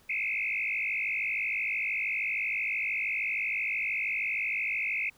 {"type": "tone with frequency modulation", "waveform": "sine", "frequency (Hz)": 2349, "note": "D7", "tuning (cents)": 0, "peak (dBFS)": -28, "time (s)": [0.09, 5.1], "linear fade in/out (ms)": 10, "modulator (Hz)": 53, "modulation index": 4.7, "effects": ["pink hiss -62 dBFS RMS until 5.17 s"]}